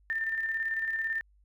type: tone with tremolo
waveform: sine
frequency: 1796 Hz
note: A6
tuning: 35 cents sharp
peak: -27 dBFS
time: 0.1-1.21 s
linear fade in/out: 0 ms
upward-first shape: square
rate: 18 Hz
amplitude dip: 40%
effects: added 50 Hz sine -60 dBFS peak until 1.44 s